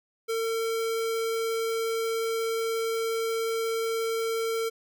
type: tone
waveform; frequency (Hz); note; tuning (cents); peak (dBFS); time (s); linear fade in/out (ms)
square; 452.8; A4; +50; -27; 0.28-4.7; 20
effects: none